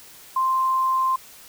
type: tone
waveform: sine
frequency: 1046.5 Hz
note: C6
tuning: in tune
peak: -18 dBFS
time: 0.36-1.16 s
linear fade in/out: 5 ms
effects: white hiss -46 dBFS RMS until 1.48 s